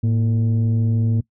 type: tone pair together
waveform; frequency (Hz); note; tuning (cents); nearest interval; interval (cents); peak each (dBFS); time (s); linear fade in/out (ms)
sine; 110 / 233.1; A2 / A#3; 0 / 0; octave + minor second; 1300; -14 / -21; 0.03-1.21; 10
effects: noise-tail reverb RT60 0.1 s tail -22 dB re dry + tanh soft clip ceiling -13 dBFS